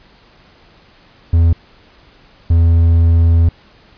triangle tone pair in turn, 83.5 / 83.5 Hz, E2 / E2, +23 / +23 cents, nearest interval unison, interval 0 cents, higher neither, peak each -5 dBFS, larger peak neither, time 1.33-1.53 / 2.5-3.49 s, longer second, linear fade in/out 5 ms, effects pink hiss -47 dBFS RMS until 3.97 s + resampled to 11025 Hz

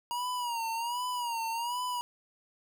square tone with vibrato, 950 Hz, A#5, 33 cents sharp, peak -32 dBFS, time 0.11-2.01 s, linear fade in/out 0 ms, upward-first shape sine, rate 1.3 Hz, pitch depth 86 cents each way, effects none

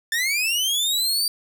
sawtooth linear sweep, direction up, 1760 to 4699 Hz, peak -17 dBFS, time 0.12-1.28 s, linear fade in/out 2 ms, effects none

